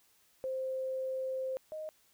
sine tone pair in turn, 523.3 / 622.3 Hz, C5 / D#5, 0 / 0 cents, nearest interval minor third, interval 300 cents, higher second, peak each -33 / -38 dBFS, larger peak first, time 0.44-1.57 / 1.72-1.89 s, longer first, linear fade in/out 0 ms, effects white hiss -68 dBFS RMS until 2.13 s

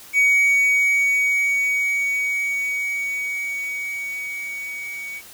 triangle tone with level ramp, 2251 Hz, C#7, 26 cents sharp, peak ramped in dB -11 to -28 dBFS, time 0.13-5.22 s, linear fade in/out 50 ms, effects white hiss -43 dBFS RMS until 5.33 s

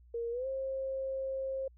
sine tone with pitch glide, 467.1 to 533.5 Hz, A#4 to C5, +3 to +34 cents, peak -33 dBFS, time 0.14-1.68 s, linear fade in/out 5 ms, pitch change +231 cents, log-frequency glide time 0.31-0.47 s, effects added 60 Hz sine -56 dBFS peak until 1.77 s

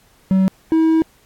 triangle tone pair in turn, 190 / 321.8 Hz, F#3 / E4, +46 / -42 cents, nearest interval major sixth, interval 912 cents, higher second, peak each -9 dBFS, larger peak neither, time 0.31-0.48 / 0.72-1.02 s, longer second, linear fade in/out 0 ms, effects pink hiss -54 dBFS RMS until 1.25 s + AAC 64 kbps

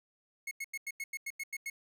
45% pulse tone bursts, 2178 Hz, C#7, 31 cents flat, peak -36 dBFS, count 10, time 0.47-1.7 s, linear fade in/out 5 ms, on 42 ms, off 90 ms, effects none

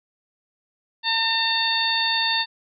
harmonic tone with a mistuned harmonic, 906 Hz, A#5, 50 cents flat, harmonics 1 / 2 / 3 / 4 / 5, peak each -27 / -26 / -29 / -24 / -25 dBFS, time 1.03-2.46 s, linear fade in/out 50 ms, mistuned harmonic 5, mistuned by -21 cents, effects none

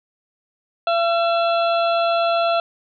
harmonic tone with a mistuned harmonic, 677 Hz, E5, 46 cents sharp, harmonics 1 / 2 / 4 / 5 / 6, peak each -17 / -23 / -29 / -31 / -33 dBFS, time 0.87-2.6 s, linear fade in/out 2 ms, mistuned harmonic 4, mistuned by -33 cents, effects none

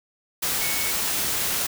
sine tone in noise, 2217 Hz, C#7, in tune, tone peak -31 dBFS, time 0.61-0.91 s, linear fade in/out 10 ms, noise white, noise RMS -25 dBFS, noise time 0.42-1.67 s, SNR -9 dB, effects none

